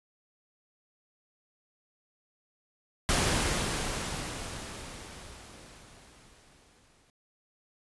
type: noise with exponential decay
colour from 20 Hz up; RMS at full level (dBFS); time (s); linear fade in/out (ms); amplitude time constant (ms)
pink; -25; 3.09-7.1; 0; 870
effects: resampled to 24000 Hz